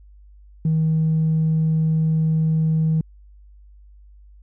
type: tone with tanh clipping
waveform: triangle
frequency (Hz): 158.9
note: D#3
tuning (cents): +37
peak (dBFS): -16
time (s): 0.65-3.01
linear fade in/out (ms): 2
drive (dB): 5
effects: added 50 Hz sine -44 dBFS peak until 4.42 s